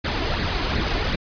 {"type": "noise with flanger", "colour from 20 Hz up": "pink", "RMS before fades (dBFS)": -23, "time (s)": [0.04, 1.16], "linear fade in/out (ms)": 10, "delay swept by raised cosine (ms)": [0.47, 2.97], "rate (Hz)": 2.7, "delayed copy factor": 0.55, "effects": ["resampled to 11025 Hz"]}